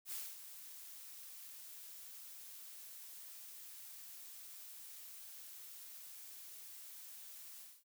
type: noise with ADSR envelope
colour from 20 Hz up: blue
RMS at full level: -43 dBFS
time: 0.05-7.84 s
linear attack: 72 ms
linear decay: 230 ms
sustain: -10 dB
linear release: 240 ms
effects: none